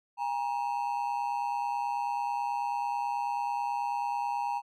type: ring-modulated tone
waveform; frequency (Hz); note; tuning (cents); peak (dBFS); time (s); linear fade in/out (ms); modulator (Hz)
triangle; 880; A5; 0; -24; 0.17-4.62; 50; 64.6
effects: none